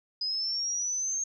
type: linear sweep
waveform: sine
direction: up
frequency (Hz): 4978 to 6460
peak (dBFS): -28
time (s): 0.21-1.24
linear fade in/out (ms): 5
effects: none